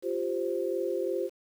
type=chord; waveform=sine; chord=F suspended second; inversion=none; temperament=equal; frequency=349.2 / 392 / 523.3 Hz; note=F4 / G4 / C5; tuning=0 / 0 / 0 cents; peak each=-32 dBFS; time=0.02-1.3 s; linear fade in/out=50 ms; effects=9-bit